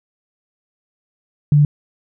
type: tone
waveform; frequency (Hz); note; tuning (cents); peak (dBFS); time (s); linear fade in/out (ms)
sine; 146.83; D3; 0; -8; 1.52-1.65; 2
effects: none